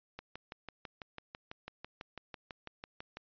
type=click train; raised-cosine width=0.3 ms; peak=-27 dBFS; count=19; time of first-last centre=0.19-3.17 s; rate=6.04 Hz; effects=resampled to 11025 Hz